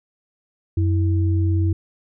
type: tone pair together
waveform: sine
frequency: 91.7 / 326.8 Hz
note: F#2 / E4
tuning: -15 / -15 cents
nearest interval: octave + minor seventh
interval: 2200 cents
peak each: -16 / -26 dBFS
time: 0.77-1.73 s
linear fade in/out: 5 ms
effects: none